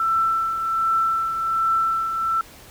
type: tone with tremolo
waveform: sine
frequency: 1334 Hz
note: E6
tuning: 20 cents sharp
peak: -16 dBFS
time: 0-2.41 s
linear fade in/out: 2 ms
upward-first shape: triangle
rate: 1.3 Hz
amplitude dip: 55%
effects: pink hiss -45 dBFS RMS until 2.7 s